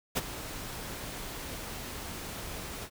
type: noise with ADSR envelope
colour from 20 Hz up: pink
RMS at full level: -27 dBFS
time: 0.15-2.9 s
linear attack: 23 ms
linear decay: 29 ms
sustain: -13 dB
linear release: 68 ms
effects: none